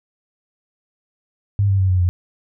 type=tone with pitch steps; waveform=sine; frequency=100.6 / 97.57 / 94.63 / 91.77 / 89.01 Hz; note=G2 / G2 / F#2 / F#2 / F2; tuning=+45 / -8 / +39 / -14 / +33 cents; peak=-13 dBFS; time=1.59-2.09 s; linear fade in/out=0 ms; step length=100 ms; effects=none